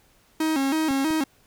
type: tone with vibrato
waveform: 45% pulse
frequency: 292.9 Hz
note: D4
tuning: 5 cents flat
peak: -21 dBFS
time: 0.4-1.24 s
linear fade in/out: 5 ms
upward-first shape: square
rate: 3.1 Hz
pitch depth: 130 cents each way
type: clicks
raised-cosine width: 3 ms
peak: -25 dBFS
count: 2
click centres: 0.909 / 1.106 s
effects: pink hiss -60 dBFS RMS until 1.46 s